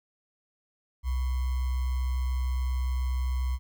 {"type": "tone with sample-and-hold", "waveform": "sine", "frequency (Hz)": 63.6, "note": "C2", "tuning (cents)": -48, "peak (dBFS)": -25, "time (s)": [1.03, 3.59], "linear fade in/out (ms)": 50, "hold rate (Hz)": 1050, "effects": []}